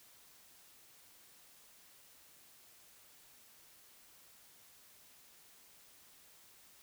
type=silence; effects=white hiss -62 dBFS RMS until 6.82 s